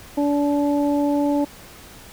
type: harmonic tone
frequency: 288.5 Hz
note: D4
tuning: 31 cents flat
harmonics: 1 / 2 / 3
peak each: -18 / -24 / -28 dBFS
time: 0.17-1.45 s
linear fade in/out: 10 ms
effects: pink hiss -43 dBFS RMS until 2.12 s